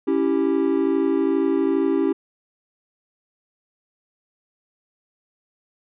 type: chord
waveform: triangle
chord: C# diminished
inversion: none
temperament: equal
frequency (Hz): 277.2 / 329.6 / 392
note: C#4 / E4 / G4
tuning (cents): 0 / 0 / 0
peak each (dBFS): -20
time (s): 0.07-2.13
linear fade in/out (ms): 10
effects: resampled to 8000 Hz